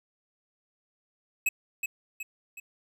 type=tone with echo; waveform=square; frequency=2568 Hz; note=E7; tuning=46 cents flat; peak=-23 dBFS; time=1.46-1.49 s; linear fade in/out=5 ms; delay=370 ms; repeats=3; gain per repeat=-6 dB; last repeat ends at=2.6 s; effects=none